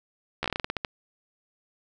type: slowing click train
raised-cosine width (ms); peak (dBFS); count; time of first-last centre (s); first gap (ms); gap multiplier
0.3; -12; 12; 0.43-0.848; 13; 1.2
effects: none